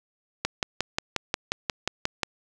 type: click train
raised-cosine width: 0.2 ms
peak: -7 dBFS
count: 11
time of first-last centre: 0.45-2.233 s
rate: 5.61 Hz
effects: none